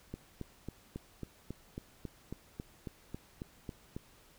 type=click train; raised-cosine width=3 ms; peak=-27 dBFS; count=15; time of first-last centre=0.14-3.965 s; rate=3.66 Hz; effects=pink hiss -62 dBFS RMS until 4.38 s